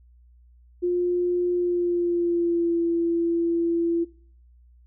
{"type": "tone with pitch glide", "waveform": "sine", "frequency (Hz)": [354.3, 337.7], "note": ["F4", "E4"], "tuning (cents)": [25, 42], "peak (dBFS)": -20, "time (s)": [0.82, 4.05], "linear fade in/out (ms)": 20, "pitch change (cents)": -83, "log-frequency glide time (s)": [1.53, 2.8], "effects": ["noise-tail reverb RT60 0.5 s tail -20 dB re dry", "added 60 Hz sine -51 dBFS peak until 4.86 s"]}